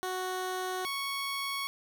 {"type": "tone pair in turn", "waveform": "15% pulse", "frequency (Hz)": [370, 1108.7], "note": ["F#4", "C#6"], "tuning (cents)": [0, 0], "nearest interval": "octave + perfect fifth", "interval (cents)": 1900, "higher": "second", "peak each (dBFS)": [-26, -26], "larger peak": "neither", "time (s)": [[0.03, 0.85], [0.85, 1.67]], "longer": "neither", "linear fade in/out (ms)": 0, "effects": []}